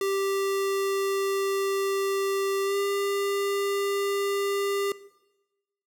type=tone with pitch glide; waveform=square; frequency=392 to 399.1 Hz; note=G4 to G4; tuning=0 to +31 cents; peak=-25 dBFS; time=0.01-4.92 s; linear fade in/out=2 ms; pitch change=+31 cents; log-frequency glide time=2.64-2.76 s; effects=noise-tail reverb RT60 1.0 s tail -18 dB re dry